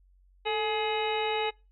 harmonic tone with a mistuned harmonic, 421.8 Hz, G#4, 27 cents sharp, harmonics 1 / 2 / 3 / 4 / 5 / 6 / 7 / 9, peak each -30 / -31 / -42 / -43 / -38 / -37 / -38 / -39 dBFS, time 0.45-1.51 s, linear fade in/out 20 ms, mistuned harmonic 1, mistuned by +71 cents, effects noise-tail reverb RT60 0.3 s tail -25 dB re dry + added 46 Hz sine -58 dBFS peak until 1.71 s

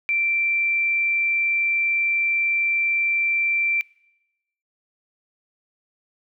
sine tone, 2349 Hz, D7, in tune, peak -19 dBFS, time 0.09-3.81 s, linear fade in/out 0 ms, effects noise-tail reverb RT60 0.9 s tail -23 dB re dry

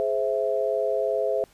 sine chord, Ab augmented, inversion none, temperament equal with one note detuned, 420.6 / 523.3 / 659.3 Hz, Ab4 / C5 / E5, +22 / 0 / 0 cents, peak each -27 / -26 / -26 dBFS, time 0-1.44 s, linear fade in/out 0 ms, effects pink hiss -58 dBFS RMS until 1.53 s + resampled to 32000 Hz

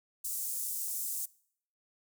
pink high-pass noise, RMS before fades -36 dBFS, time 0.24-1.26 s, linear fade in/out 10 ms, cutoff 7600 Hz, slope 24 dB/octave, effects noise-tail reverb RT60 0.6 s tail -22 dB re dry

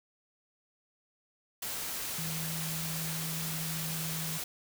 sine tone in noise, 160.6 Hz, E3, 45 cents flat, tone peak -37 dBFS, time 2.18-4.38 s, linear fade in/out 5 ms, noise white, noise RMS -37 dBFS, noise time 1.62-4.44 s, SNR -3 dB, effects none

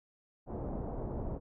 pink low-pass noise, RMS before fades -38 dBFS, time 0.46-1.4 s, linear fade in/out 50 ms, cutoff 790 Hz, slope 24 dB/octave, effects none

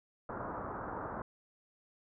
white low-pass noise, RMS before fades -41 dBFS, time 0.29-1.22 s, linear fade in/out 2 ms, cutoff 1400 Hz, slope 48 dB/octave, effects none

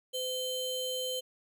square ring-modulated tone, 1800 Hz, A6, 39 cents sharp, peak -30 dBFS, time 0.13-1.21 s, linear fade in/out 20 ms, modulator 1290 Hz, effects none

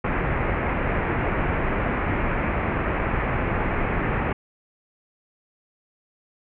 pink low-pass noise, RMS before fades -24 dBFS, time 0.04-4.33 s, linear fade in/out 5 ms, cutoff 2400 Hz, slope 48 dB/octave, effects none

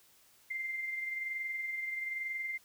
sine tone with amplitude modulation, 2093 Hz, C7, in tune, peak -33 dBFS, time 0.5-2.58 s, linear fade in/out 10 ms, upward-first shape sine, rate 21.1 Hz, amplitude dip 40%, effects white hiss -64 dBFS RMS until 2.64 s

